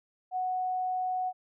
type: tone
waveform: sine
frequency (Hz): 739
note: F#5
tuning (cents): -2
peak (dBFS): -28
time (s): 0.31-1.33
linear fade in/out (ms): 50
effects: none

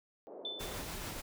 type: band-pass noise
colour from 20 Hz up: pink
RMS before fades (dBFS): -49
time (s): 0.27-0.81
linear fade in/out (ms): 0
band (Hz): 360 to 660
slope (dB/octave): 24
type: tone with exponential decay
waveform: sine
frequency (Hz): 3523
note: A7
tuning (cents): +1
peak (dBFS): -35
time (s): 0.45-1.05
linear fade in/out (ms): 2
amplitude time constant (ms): 130
type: noise with tremolo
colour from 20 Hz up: pink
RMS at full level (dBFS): -41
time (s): 0.59-1.22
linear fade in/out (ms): 20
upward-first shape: triangle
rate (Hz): 6.8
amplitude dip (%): 25
effects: none

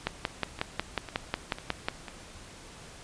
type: two click trains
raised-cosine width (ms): 0.3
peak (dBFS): -11 / -23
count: 11 / 4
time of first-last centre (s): 0.07-1.885 / 0.59-2.083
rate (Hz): 5.51 / 2.01
effects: pink hiss -48 dBFS RMS until 3.03 s + resampled to 22050 Hz

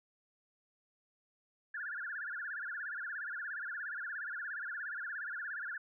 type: tone with vibrato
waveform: sine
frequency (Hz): 1568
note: G6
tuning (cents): 0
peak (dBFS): -38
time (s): 1.74-5.78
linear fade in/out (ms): 5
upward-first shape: sine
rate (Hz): 17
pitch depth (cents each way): 210
effects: none

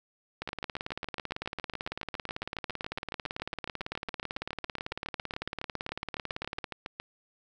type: two click trains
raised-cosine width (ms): 0.3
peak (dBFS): -18 / -20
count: 113 / 48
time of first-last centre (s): 0.42-6.642 / 0.49-7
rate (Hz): 18 / 7.22
effects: none

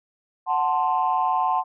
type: chord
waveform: sine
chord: F# diminished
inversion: none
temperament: equal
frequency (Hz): 740 / 880 / 1046.5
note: F#5 / A5 / C6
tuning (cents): 0 / 0 / 0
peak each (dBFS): -23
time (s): 0.46-1.64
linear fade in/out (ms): 50
effects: tanh soft clip ceiling -11 dBFS

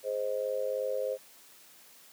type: tone with amplitude modulation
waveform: sine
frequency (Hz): 523.3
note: C5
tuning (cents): 0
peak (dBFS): -25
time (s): 0.03-1.18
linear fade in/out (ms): 50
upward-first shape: sine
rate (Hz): 103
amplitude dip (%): 95
effects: white hiss -56 dBFS RMS until 2.12 s + high-pass 150 Hz 12 dB/octave

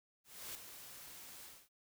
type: noise with ADSR envelope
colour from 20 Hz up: white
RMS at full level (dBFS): -45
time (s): 0.24-1.69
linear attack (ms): 310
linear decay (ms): 4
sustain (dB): -8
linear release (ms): 240
effects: none

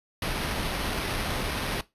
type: noise with sample-and-hold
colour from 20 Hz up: pink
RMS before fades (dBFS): -30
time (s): 0.22-1.81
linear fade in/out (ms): 2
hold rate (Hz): 7350
effects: noise-tail reverb RT60 0.2 s tail -18 dB re dry + resampled to 32000 Hz

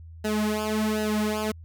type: tone with flanger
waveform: sawtooth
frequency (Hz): 214.2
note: A3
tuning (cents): -46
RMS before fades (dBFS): -26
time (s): 0.24-1.52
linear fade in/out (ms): 10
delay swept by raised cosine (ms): 0.87 to 4.17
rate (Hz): 1.3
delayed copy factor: -1
effects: added 82 Hz sine -41 dBFS peak until 1.64 s

